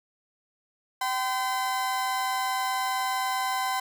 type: tone pair together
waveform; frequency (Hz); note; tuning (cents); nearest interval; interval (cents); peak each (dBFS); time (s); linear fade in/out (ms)
35% pulse; 771 / 1021.5; G5 / C6; -29 / -42; perfect fourth; 487; -27 / -27; 1.01-3.8; 5
effects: none